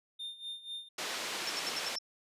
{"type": "tone with tremolo", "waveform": "triangle", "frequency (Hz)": 3626, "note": "A#7", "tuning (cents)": -49, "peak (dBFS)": -36, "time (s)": [0.19, 0.89], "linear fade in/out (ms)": 10, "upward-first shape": "sine", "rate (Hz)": 4.1, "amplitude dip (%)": 80}
{"type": "band-pass noise", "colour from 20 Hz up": "white", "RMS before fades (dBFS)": -38, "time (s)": [0.98, 1.96], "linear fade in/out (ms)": 5, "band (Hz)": [260, 4800], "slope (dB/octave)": 12}
{"type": "tone bursts", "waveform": "sine", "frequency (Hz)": 5380, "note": "E8", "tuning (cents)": 34, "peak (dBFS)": -34, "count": 6, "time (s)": [1.47, 1.986], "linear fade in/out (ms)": 2, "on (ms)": 26, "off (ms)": 72}
{"effects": ["resampled to 32000 Hz"]}